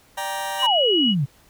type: chord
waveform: sawtooth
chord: G minor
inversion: second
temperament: just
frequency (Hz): 588 / 784 / 940.8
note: D5 / G5 / Bb5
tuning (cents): +2 / 0 / +16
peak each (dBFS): -29 / -25 / -25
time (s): 0.17-0.67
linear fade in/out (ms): 10
type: tone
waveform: sine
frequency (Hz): 2915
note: F#7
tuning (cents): -26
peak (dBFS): -18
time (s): 0.58-1.15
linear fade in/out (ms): 50
type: exponential sweep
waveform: sine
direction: down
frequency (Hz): 1081 to 127.2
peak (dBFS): -18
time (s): 0.62-1.26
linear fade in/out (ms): 20
effects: pink hiss -55 dBFS RMS until 1.49 s